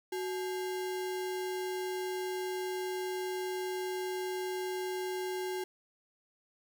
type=tone with sample-and-hold; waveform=sine; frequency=370 Hz; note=F#4; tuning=in tune; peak=-33 dBFS; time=0.12-5.64 s; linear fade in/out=5 ms; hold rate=1225 Hz; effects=none